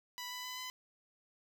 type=tone with pitch steps; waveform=10% pulse; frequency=987.8 / 995.8 / 1003.9 / 1012.1 Hz; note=B5 / B5 / B5 / B5; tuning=0 / +14 / +28 / +42 cents; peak=-33 dBFS; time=0.18-0.7 s; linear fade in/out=0 ms; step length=130 ms; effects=none